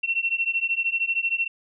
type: beating tone pair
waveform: sine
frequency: 2709 / 2722 Hz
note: E7 / F7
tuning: +47 / -45 cents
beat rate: 13 Hz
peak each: -25 / -25 dBFS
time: 0.03-1.48 s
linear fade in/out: 10 ms
effects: none